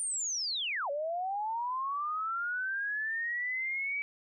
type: linear two-way sweep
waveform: sine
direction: down then up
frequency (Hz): 9240 to 554.4 to 2294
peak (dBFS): -31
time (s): 0-4.02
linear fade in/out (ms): 0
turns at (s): 0.9
effects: none